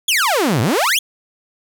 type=exponential two-way sweep; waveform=sawtooth; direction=down then up; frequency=3522 to 102.5 to 3522 Hz; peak=-10 dBFS; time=0.08-0.99 s; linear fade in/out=5 ms; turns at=0.61 s; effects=7-bit